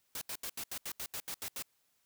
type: noise bursts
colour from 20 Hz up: white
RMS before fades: -40 dBFS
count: 11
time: 0.15-1.624 s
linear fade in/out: 2 ms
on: 64 ms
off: 77 ms
effects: white hiss -75 dBFS RMS until 2.05 s